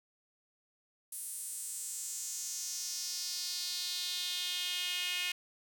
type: tone with high-pass filter sweep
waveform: sawtooth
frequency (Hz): 358.6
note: F4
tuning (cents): +46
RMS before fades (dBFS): -38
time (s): 1.12-5.32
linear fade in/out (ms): 5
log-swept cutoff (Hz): 10000 to 2600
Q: 3.2
effects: none